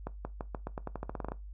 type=accelerating click train; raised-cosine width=1 ms; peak=-22 dBFS; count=15; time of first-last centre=0.07-1.319 s; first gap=180 ms; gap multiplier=0.88; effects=noise-tail reverb RT60 0.2 s tail -18 dB re dry + added 50 Hz sine -42 dBFS peak until 1.53 s